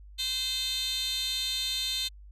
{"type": "tone with high-pass filter", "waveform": "10% pulse", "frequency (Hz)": 517, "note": "C5", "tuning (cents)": -21, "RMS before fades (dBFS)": -31, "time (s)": [0.18, 2.09], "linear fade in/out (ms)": 20, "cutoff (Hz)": 3900, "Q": 7.7, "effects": ["added 50 Hz sine -46 dBFS peak until 2.31 s", "resampled to 32000 Hz"]}